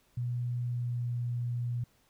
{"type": "tone with pitch glide", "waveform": "sine", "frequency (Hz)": [121.8, 120.68], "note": ["B2", "B2"], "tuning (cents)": [-24, -40], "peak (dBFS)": -30, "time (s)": [0.17, 1.84], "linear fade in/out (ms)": 5, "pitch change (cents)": -16, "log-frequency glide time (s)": [0.6, 1.08], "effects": ["pink hiss -68 dBFS RMS until 2.09 s"]}